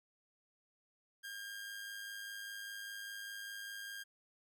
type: tone with amplitude modulation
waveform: sawtooth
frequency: 1610 Hz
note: G6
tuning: 46 cents sharp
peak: -39 dBFS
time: 1.23-4.04 s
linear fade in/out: 20 ms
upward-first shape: sine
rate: 105 Hz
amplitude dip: 40%
effects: none